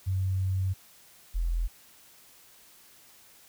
sine tone pair in turn, 94.5 / 42.18 Hz, F#2 / E1, +37 / +41 cents, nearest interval octave + major second, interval 1396 cents, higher first, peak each -25 dBFS, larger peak neither, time 0.06-0.74 / 1.34-1.68 s, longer first, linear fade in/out 20 ms, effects white hiss -56 dBFS RMS until 3.48 s

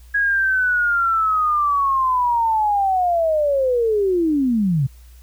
sine linear sweep, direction down, 1662 to 124.9 Hz, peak -15 dBFS, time 0.14-4.87 s, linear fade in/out 10 ms, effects added 60 Hz sine -41 dBFS peak until 5.22 s + white hiss -55 dBFS RMS until 5.22 s

